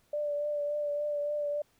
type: tone with vibrato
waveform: sine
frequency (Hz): 587.3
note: D5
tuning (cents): 0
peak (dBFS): -29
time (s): 0.13-1.62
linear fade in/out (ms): 5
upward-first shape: triangle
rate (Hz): 3.5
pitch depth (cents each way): 25
effects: pink hiss -69 dBFS RMS until 1.79 s